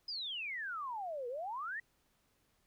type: exponential two-way sweep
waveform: sine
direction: down then up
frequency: 5110 to 467.6 to 1933 Hz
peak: -38 dBFS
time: 0.08-1.8 s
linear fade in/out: 5 ms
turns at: 1.28 s
effects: pink hiss -75 dBFS RMS until 2.66 s